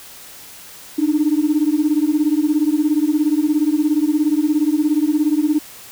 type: beating tone pair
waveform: sine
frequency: 293.7 / 310.7 Hz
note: D4 / D#4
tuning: 0 / -2 cents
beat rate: 17 Hz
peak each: -16 dBFS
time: 0.98-5.59 s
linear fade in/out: 10 ms
effects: tanh soft clip ceiling -7 dBFS + white hiss -39 dBFS RMS until 5.91 s